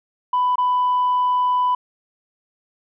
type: tone with dropouts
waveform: sine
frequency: 995 Hz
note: B5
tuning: 13 cents sharp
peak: -14 dBFS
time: 0.33-1.75 s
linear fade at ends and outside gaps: 5 ms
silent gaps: 0.557-0.581 s
effects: tanh soft clip ceiling -13 dBFS